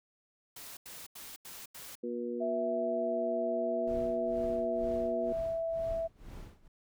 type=noise bursts; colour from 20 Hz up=white; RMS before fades=-47 dBFS; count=5; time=0.56-1.954 s; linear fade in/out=5 ms; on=210 ms; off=86 ms
type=harmonic tone; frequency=120 Hz; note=B2; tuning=49 cents flat; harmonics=2 / 3 / 4; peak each=-38 / -38 / -38 dBFS; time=2.03-5.33 s; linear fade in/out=10 ms
type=tone; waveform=sine; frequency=659.3 Hz; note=E5; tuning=in tune; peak=-31 dBFS; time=2.4-6.08 s; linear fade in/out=20 ms
type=noise with tremolo; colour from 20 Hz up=brown; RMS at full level=-44 dBFS; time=3.87-6.68 s; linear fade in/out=5 ms; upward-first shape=sine; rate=2.1 Hz; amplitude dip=90%
effects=none